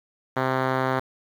5% pulse tone with low-pass filter, 130.81 Hz, C3, in tune, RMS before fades -24 dBFS, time 0.36-1 s, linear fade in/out 10 ms, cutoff 2100 Hz, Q 0.69, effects 7-bit

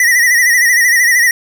square tone with vibrato, 1928 Hz, B6, 42 cents flat, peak -8 dBFS, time 0-1.31 s, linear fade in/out 2 ms, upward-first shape sine, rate 13 Hz, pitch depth 78 cents each way, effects none

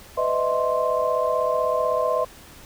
sine tone cluster, 502 / 611 / 647 / 1050 Hz, B4 / D#5 / E5 / C6, +28 / -32 / -32 / +6 cents, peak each -25 dBFS, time 0.17-2.25 s, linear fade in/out 10 ms, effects pink hiss -46 dBFS RMS until 2.65 s

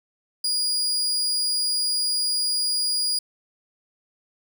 35% pulse tone, 4870 Hz, D#8, 38 cents flat, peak -20 dBFS, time 0.44-3.19 s, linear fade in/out 5 ms, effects none

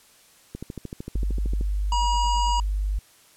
click train, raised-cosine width 3 ms, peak -20 dBFS, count 15, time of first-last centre 0.55-1.611 s, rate 13.2 Hz
sine tone, 50.1 Hz, G1, 38 cents sharp, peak -22 dBFS, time 1.15-2.99 s, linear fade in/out 5 ms
harmonic tone, 959 Hz, A#5, 49 cents sharp, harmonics 1 / 3 / 5 / 7 / 8, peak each -22 / -32 / -36 / -39 / -40 dBFS, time 1.92-2.6 s, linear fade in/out 2 ms
effects white hiss -55 dBFS RMS until 3.36 s + low-pass 12000 Hz 12 dB/octave

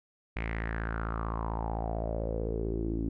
sawtooth tone with low-pass filter sweep, 55.7 Hz, A1, 22 cents sharp, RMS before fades -33 dBFS, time 0.36-3.09 s, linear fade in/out 5 ms, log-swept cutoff 2300 to 290 Hz, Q 5.8, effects none

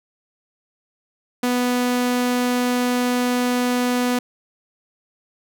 sawtooth tone, 246.9 Hz, B3, in tune, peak -14 dBFS, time 1.43-4.19 s, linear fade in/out 5 ms, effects none

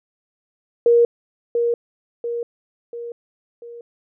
sine tone with echo, 471.7 Hz, A#4, 20 cents sharp, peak -10 dBFS, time 0.86-1.05 s, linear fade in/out 2 ms, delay 690 ms, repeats 4, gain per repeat -6 dB, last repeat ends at 3.81 s, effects none

